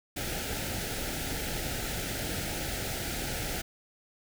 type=band-stop noise; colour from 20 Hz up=pink; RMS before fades=-34 dBFS; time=0.16-3.62 s; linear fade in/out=10 ms; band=880 to 1300 Hz; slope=96 dB/octave; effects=none